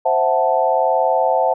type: chord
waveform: sine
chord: F# half-diminished seventh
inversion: second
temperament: equal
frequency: 523.3 / 659.3 / 740 / 880 Hz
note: C5 / E5 / F#5 / A5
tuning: 0 / 0 / 0 / 0 cents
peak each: -19 dBFS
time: 0.05-1.54 s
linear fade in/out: 10 ms
effects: none